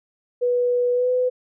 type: tone with pitch glide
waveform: sine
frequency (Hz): 490 to 502.3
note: B4 to B4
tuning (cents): -14 to +29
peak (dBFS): -17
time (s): 0.41-1.3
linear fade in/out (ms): 20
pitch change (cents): +43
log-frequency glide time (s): 0.93-1.1
effects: none